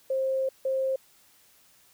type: tone bursts at uneven times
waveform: sine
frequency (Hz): 530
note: C5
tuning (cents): +22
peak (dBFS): -24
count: 2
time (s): 0.1-0.49 / 0.65-0.96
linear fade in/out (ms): 5
effects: white hiss -60 dBFS RMS until 1.93 s